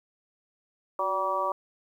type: harmonic tone with a mistuned harmonic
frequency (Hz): 191.7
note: G3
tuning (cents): -38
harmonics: 2 / 3 / 4 / 5 / 6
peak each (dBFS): -38 / -31 / -37 / -30 / -29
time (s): 0.99-1.52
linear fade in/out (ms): 2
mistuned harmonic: 2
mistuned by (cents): -63
effects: 10-bit